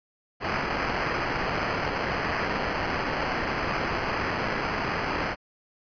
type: noise with sample-and-hold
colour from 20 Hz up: blue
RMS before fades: -28 dBFS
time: 0.4-5.36 s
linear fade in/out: 50 ms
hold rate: 3675 Hz
effects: resampled to 11025 Hz